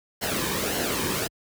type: noise with flanger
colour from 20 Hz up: pink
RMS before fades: -27 dBFS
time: 0.21-1.28 s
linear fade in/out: 20 ms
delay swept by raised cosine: 0.82 to 1.5 ms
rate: 1.8 Hz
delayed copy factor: -0.6
effects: high-pass 60 Hz 12 dB/octave